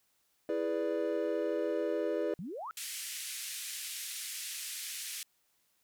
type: chord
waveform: triangle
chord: E dominant seventh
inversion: none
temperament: equal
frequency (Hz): 329.6 / 415.3 / 493.9 / 587.3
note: E4 / G#4 / B4 / D5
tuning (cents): 0 / 0 / 0 / 0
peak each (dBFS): -34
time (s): 0.49-2.34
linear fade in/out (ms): 2
type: exponential sweep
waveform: sine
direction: up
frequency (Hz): 154 to 1396.9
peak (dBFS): -38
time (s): 2.39-2.71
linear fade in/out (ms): 0
type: band-pass noise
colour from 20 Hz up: white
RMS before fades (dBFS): -41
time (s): 2.77-5.23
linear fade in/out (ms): 2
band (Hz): 1900 to 12000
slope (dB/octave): 24
effects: white hiss -74 dBFS RMS until 5.83 s